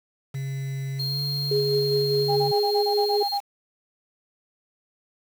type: tone with pitch glide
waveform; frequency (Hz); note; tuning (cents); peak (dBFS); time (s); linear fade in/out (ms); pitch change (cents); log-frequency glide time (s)
triangle; 135.7 to 142.12; C#3 to C#3; -36 to +44; -25; 0.34-2.52; 10; +80; 1.06-1.19
type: tone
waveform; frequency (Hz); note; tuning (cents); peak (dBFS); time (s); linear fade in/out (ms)
triangle; 4227; C8; +17; -26; 0.99-3.38; 10
type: tone with tremolo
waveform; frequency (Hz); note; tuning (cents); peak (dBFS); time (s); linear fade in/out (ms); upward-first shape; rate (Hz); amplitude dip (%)
sine; 415.3; G#4; 0; -19; 1.51-3.23; 5; sine; 4.9; 40
type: tone bursts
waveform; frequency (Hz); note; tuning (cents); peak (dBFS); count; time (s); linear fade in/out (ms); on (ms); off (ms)
sine; 807; G#5; -50; -23; 10; 2.28-3.405; 20; 90; 25
effects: tanh soft clip ceiling -8 dBFS + 7-bit